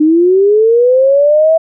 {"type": "linear sweep", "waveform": "sine", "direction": "up", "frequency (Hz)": [299.3, 656], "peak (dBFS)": -5, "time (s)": [0, 1.58], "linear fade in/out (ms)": 10, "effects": []}